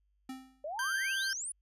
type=tone with exponential decay; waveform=square; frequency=261.6 Hz; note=C4; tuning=in tune; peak=-38 dBFS; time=0.29-0.66 s; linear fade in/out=5 ms; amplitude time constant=80 ms
type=exponential sweep; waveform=sine; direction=up; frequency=567 to 10210 Hz; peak=-36 dBFS; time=0.64-1.52 s; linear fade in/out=5 ms
type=tone; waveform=40% pulse; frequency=1571 Hz; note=G6; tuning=3 cents sharp; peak=-31 dBFS; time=0.79-1.33 s; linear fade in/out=2 ms
effects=added 50 Hz sine -70 dBFS peak until 1.61 s + resampled to 32000 Hz